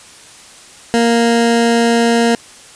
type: tone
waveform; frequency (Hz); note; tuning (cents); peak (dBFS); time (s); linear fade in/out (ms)
20% pulse; 233.1; A#3; 0; -5; 0.94-2.35; 0
effects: white hiss -39 dBFS RMS until 2.75 s + resampled to 22050 Hz